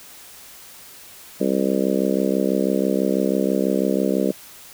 harmonic tone, 66.1 Hz, C2, 18 cents sharp, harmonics 3 / 4 / 5 / 6 / 7 / 8 / 9, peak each -23 / -24 / -25 / -26 / -26 / -27 / -28 dBFS, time 1.4-4.32 s, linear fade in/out 10 ms, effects white hiss -43 dBFS RMS until 4.73 s

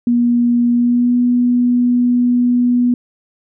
sine tone with pitch glide, 239.7 to 244.5 Hz, A#3 to B3, +48 to -17 cents, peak -10 dBFS, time 0.07-2.94 s, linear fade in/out 2 ms, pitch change +35 cents, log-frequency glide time 0.72-1.16 s, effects none

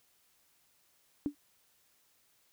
sine tone with exponential decay, 290.1 Hz, D4, 21 cents flat, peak -25 dBFS, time 1.26-1.35 s, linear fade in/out 0 ms, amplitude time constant 18 ms, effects white hiss -70 dBFS RMS until 2.52 s

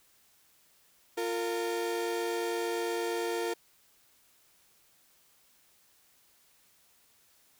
35% pulse tone pair together, 349.2 / 457.9 Hz, F4 / A#4, 0 / -31 cents, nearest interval perfect fourth, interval 469 cents, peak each -32 / -31 dBFS, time 1.17-3.54 s, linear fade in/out 10 ms, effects white hiss -65 dBFS RMS until 7.59 s

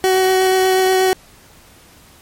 30% pulse tone with vibrato, 375.6 Hz, F#4, 26 cents sharp, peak -9 dBFS, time 0.04-1.13 s, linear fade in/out 0 ms, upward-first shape sine, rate 8.3 Hz, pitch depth 9 cents each way, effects pink hiss -46 dBFS RMS until 2.21 s + MP3 64 kbps

